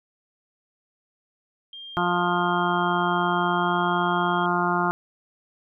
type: tone with pitch glide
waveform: sine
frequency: 3200 to 3232 Hz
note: G7 to G#7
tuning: +35 to -48 cents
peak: -37 dBFS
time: 1.73-4.46 s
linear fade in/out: 2 ms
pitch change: +17 cents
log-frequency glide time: 3.52-3.77 s
type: harmonic tone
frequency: 176.2 Hz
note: F3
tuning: 16 cents sharp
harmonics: 1 / 2 / 4 / 5 / 6 / 7 / 8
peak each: -28 / -28 / -28 / -28 / -28 / -28 / -28 dBFS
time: 1.97-4.91 s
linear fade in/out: 0 ms
effects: none